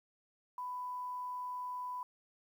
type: tone with quantisation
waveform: sine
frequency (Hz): 995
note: B5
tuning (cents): +13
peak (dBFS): -38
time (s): 0.58-2.03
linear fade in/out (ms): 2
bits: 11
effects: none